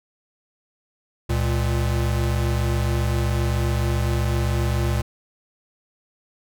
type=tone pair together; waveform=square; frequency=69.08 / 116.54 Hz; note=C#2 / A#2; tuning=-5 / 0 cents; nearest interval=major sixth; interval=905 cents; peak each=-23 dBFS; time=1.29-5.02 s; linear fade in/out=10 ms; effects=none